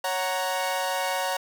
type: chord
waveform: sawtooth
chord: F# major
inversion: second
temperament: equal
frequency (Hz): 554.4 / 740 / 932.3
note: C#5 / F#5 / A#5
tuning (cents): 0 / 0 / 0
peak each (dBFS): -26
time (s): 0.04-1.37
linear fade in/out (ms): 5
effects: none